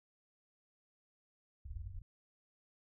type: low-pass noise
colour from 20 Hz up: pink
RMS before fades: -45 dBFS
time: 1.65-2.02 s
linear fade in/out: 5 ms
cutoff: 100 Hz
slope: 48 dB/octave
effects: none